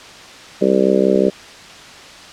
harmonic tone, 65.41 Hz, C2, in tune, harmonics 3 / 4 / 5 / 6 / 7 / 8 / 9, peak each -18 / -22 / -20 / -16 / -19 / -21 / -20 dBFS, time 0.61-1.3 s, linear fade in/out 10 ms
clicks, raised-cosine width 2 ms, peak -20 dBFS, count 2, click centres 1.156 / 1.267 s
effects white hiss -37 dBFS RMS until 2.32 s + low-pass 5000 Hz 12 dB/octave

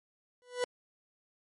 40% pulse tone with exponential growth, 493.9 Hz, B4, in tune, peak -25 dBFS, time 0.42-0.64 s, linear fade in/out 0 ms, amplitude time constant 47 ms, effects MP3 48 kbps

